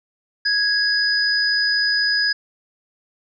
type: tone pair together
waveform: sine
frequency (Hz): 1661.2 / 4978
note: G#6 / D#8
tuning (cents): 0 / 0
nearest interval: octave + perfect fifth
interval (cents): 1900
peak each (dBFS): -19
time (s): 0.45-2.33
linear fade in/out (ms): 10
effects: none